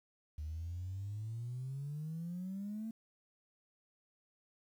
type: exponential sweep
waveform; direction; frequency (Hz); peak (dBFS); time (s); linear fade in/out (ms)
sine; up; 74.5 to 226.9; -38; 0.38-2.91; 5
effects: tanh soft clip ceiling -34 dBFS + 11-bit